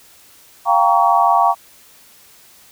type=chord; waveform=sine; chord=G half-diminished seventh; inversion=third; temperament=equal with one note detuned; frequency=698.5 / 784 / 932.3 / 1126.8 Hz; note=F5 / G5 / Bb5 / Db6; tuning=0 / 0 / 0 / +28 cents; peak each=-16 dBFS; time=0.65-1.55 s; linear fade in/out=50 ms; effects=white hiss -47 dBFS RMS until 2.71 s